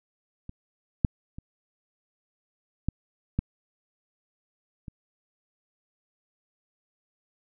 clicks, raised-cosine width 5 ms, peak -26 / -7 / -27 / -13 / -12 / -26 dBFS, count 6, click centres 0.494 / 1.048 / 1.385 / 2.886 / 3.39 / 4.882 s, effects none

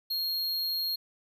square tone, 4257 Hz, C8, 29 cents sharp, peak -29 dBFS, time 0.1-0.96 s, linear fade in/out 10 ms, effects none

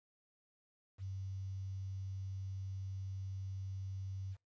sine tone with quantisation, 96 Hz, G2, 36 cents flat, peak -40 dBFS, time 0.98-4.37 s, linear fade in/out 50 ms, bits 11, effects noise-tail reverb RT60 0.2 s tail -24 dB re dry + resampled to 16000 Hz

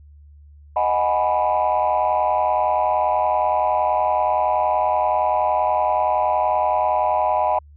sine chord, G# minor seventh, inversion second, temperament equal, 622.3 / 740 / 830.6 / 987.8 Hz, D#5 / F#5 / G#5 / B5, 0 / 0 / 0 / 0 cents, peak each -21 dBFS, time 0.76-7.59 s, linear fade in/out 5 ms, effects tanh soft clip ceiling -10 dBFS + added 73 Hz sine -43 dBFS peak until 7.76 s

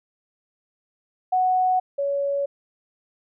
sine tone pair in turn, 740 / 562 Hz, F#5 / C#5, 0 / +24 cents, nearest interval perfect fourth, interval 476 cents, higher first, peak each -17 / -21 dBFS, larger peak first, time 1.32-1.8 / 1.98-2.46 s, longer neither, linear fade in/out 10 ms, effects none

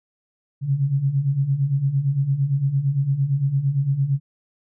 sine beating tone pair, 132.5 / 141.3 Hz, C3 / C#3, +22 / +34 cents, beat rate 8.8 Hz, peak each -24 / -19 dBFS, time 0.61-4.2 s, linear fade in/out 50 ms, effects none

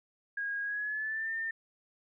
sine tone with pitch glide, 1637 to 1805.9 Hz, G#6 to A6, -25 to +45 cents, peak -32 dBFS, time 0.37-1.51 s, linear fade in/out 5 ms, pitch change +170 cents, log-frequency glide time 0.62-1.32 s, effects none

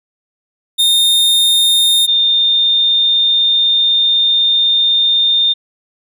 45% pulse / sine tone pair in turn, 3657 / 3628 Hz, A#7 / A#7, -34 / -48 cents, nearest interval unison, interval 14 cents, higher first, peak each -9 dBFS, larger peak neither, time 0.78-2.07 / 2.07-5.54 s, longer second, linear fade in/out 20 ms, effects none

